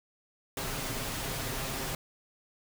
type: noise with comb filter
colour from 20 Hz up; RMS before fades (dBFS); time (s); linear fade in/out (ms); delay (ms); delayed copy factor
pink; -35; 0.57-1.95; 2; 7.5; +0.5
effects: none